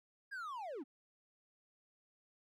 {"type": "linear sweep", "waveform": "triangle", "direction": "down", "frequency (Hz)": [1661.2, 233.1], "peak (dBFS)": -40, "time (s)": [0.31, 0.84], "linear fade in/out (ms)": 20, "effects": []}